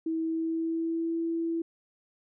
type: tone with pitch glide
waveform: sine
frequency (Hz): 323.8 to 331.6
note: E4 to E4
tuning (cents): -31 to +10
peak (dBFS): -27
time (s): 0.06-1.62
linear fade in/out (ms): 5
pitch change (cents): +41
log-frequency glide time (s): 0.22-1.18
effects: none